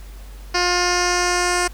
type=tone with low-pass filter sweep; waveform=10% pulse; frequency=355.4 Hz; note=F4; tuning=30 cents sharp; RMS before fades=-19 dBFS; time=0.54-1.68 s; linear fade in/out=10 ms; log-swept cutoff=5000 to 8000 Hz; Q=2.9; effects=added 48 Hz sine -34 dBFS peak until 1.73 s + pink hiss -47 dBFS RMS until 1.73 s